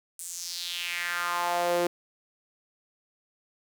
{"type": "tone with high-pass filter sweep", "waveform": "sawtooth", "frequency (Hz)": 174.61, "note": "F3", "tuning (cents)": 0, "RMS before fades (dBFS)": -30, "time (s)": [0.19, 1.87], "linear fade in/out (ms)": 2, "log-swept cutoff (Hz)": [8900, 400], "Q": 3.3, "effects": ["8-bit"]}